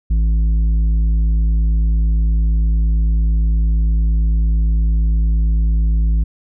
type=tone with tanh clipping; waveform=sine; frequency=54.4 Hz; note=A1; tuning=19 cents flat; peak=-13 dBFS; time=0.1-6.24 s; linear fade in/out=10 ms; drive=7 dB; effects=none